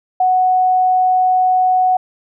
sine tone, 740 Hz, F#5, in tune, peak -10 dBFS, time 0.2-1.97 s, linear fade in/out 5 ms, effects none

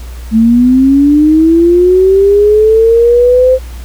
sine linear sweep, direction up, 217.5 to 521 Hz, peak -3 dBFS, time 0.31-3.59 s, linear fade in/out 50 ms, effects added 60 Hz sine -22 dBFS peak until 3.84 s + pink hiss -36 dBFS RMS until 3.84 s

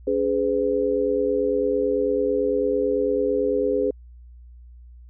sine tone cluster, 281.9 / 416 / 505 Hz, C#4 / G#4 / B4, +29 / +3 / +39 cents, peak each -27 / -22 / -23 dBFS, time 0.07-3.91 s, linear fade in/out 5 ms, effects added 60 Hz sine -42 dBFS peak until 5.09 s

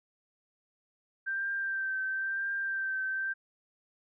sine tone with vibrato, 1568 Hz, G6, in tune, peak -30 dBFS, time 1.26-3.34 s, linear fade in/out 20 ms, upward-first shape triangle, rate 0.99 Hz, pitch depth 29 cents each way, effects none

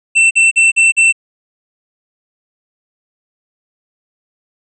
square tone bursts, 2685 Hz, E7, 31 cents sharp, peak -7 dBFS, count 5, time 0.15-1.126 s, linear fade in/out 20 ms, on 160 ms, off 44 ms, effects resampled to 22050 Hz

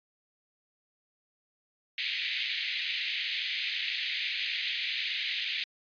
pink band-pass noise, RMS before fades -33 dBFS, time 1.98-5.64 s, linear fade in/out 2 ms, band 2000 to 4300 Hz, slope 48 dB/octave, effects resampled to 11025 Hz

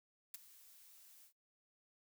blue noise with ADSR envelope, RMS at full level -44 dBFS, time 0.34-1.33 s, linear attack 3 ms, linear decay 19 ms, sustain -18 dB, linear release 92 ms, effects noise-tail reverb RT60 0.1 s tail -20 dB re dry

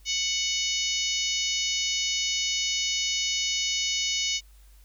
harmonic tone, 740 Hz, F#5, in tune, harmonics 3 / 4 / 5 / 6 / 7 / 8 / 9, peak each -33 / -30 / -33 / -35 / -33 / -33 / -34 dBFS, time 0.05-4.41 s, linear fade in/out 50 ms, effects added 50 Hz sine -50 dBFS peak until 4.84 s + white hiss -62 dBFS RMS until 4.84 s

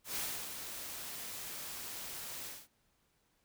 white noise with ADSR envelope, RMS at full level -37 dBFS, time 0.04-2.68 s, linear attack 120 ms, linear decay 300 ms, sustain -7 dB, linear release 220 ms, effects pink hiss -75 dBFS RMS until 3.44 s

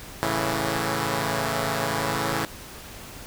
5% pulse chord, A major, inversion none, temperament equal, 110 / 138.59 / 164.81 Hz, A2 / C#3 / E3, 0 / 0 / 0 cents, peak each -17 dBFS, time 0.23-2.45 s, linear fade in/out 0 ms, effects pink hiss -41 dBFS RMS until 3.26 s

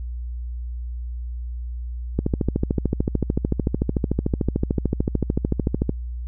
click train, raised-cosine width 3 ms, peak -7 dBFS, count 51, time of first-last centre 2.19-5.894 s, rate 13.5 Hz, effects added 60 Hz sine -27 dBFS peak until 6.27 s

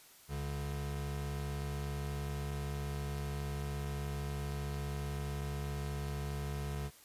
square tone pair together, 70.13 / 142.5 Hz, C#2 / C#3, +21 / +48 cents, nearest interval octave, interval 1227 cents, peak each -40 / -40 dBFS, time 0.28-6.91 s, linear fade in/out 50 ms, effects white hiss -59 dBFS RMS until 7.04 s + resampled to 32000 Hz

